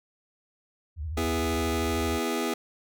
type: tone with vibrato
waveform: sine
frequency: 77.4 Hz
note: D#2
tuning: 9 cents flat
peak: -30 dBFS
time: 0.96-2.2 s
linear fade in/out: 50 ms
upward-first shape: triangle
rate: 13 Hz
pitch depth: 210 cents each way
type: chord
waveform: sawtooth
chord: E major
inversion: second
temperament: just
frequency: 247.2 / 329.6 / 412 Hz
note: B3 / E4 / G#4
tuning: +2 / 0 / -14 cents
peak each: -27 dBFS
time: 1.17-2.54 s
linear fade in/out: 5 ms
effects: none